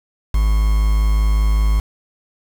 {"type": "tone with quantisation", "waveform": "triangle", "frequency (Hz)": 52.6, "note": "G#1", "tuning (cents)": 23, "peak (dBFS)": -10, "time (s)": [0.34, 1.8], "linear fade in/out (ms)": 5, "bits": 5, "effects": []}